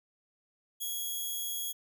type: tone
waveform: 5% pulse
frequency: 3322 Hz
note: G#7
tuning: in tune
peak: -25 dBFS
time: 0.8-1.73 s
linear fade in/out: 20 ms
effects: none